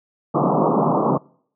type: band-pass noise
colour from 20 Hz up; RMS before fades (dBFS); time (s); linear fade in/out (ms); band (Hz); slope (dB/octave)
pink; -18; 0.34-1.18; 10; 140 to 1200; 96
effects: noise-tail reverb RT60 0.6 s tail -26 dB re dry